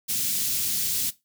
white band-stop noise, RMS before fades -26 dBFS, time 0.08-1.11 s, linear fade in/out 20 ms, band 210 to 3600 Hz, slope 12 dB/octave, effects noise-tail reverb RT60 0.2 s tail -17 dB re dry + high-pass 100 Hz 12 dB/octave

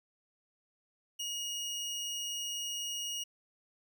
25% pulse tone, 2876 Hz, F#7, 50 cents flat, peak -32 dBFS, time 1.19-3.24 s, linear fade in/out 10 ms, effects none

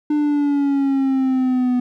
triangle exponential sweep, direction down, 299.6 to 246.9 Hz, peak -13 dBFS, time 0.1-1.8 s, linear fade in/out 5 ms, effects none

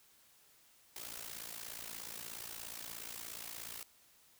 white noise with amplitude modulation, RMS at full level -43 dBFS, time 0.96-3.83 s, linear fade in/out 2 ms, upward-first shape sine, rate 56.9 Hz, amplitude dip 80%, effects white hiss -66 dBFS RMS until 4.39 s

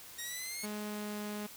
10% pulse exponential sweep, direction up, 1864.7 to 2201 Hz, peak -30 dBFS, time 0.18-0.66 s, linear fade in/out 10 ms
sawtooth tone with pitch glide, 210 to 208.7 Hz, G#3 to G#3, +19 to +9 cents, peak -34 dBFS, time 0.63-1.47 s, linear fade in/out 10 ms, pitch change -10 cents, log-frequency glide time 0.78-1.16 s
effects white hiss -51 dBFS RMS until 1.56 s

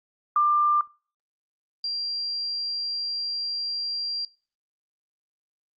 sine tone pair in turn, 1191 / 4748 Hz, D6 / D8, +24 / +18 cents, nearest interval 2 octaves, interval 2394 cents, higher second, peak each -17 / -26 dBFS, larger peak first, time 0.36-0.81 / 1.84-4.25 s, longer second, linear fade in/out 2 ms, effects noise-tail reverb RT60 0.4 s tail -25 dB re dry + Opus 24 kbps

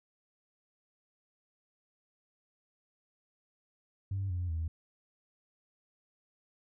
sine tone with pitch steps, 97.5 / 88.89 / 81.05 Hz, G2 / F2 / E2, -9 / +31 / -29 cents, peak -30 dBFS, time 4.11-4.68 s, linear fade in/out 5 ms, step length 190 ms, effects tanh soft clip ceiling -28 dBFS

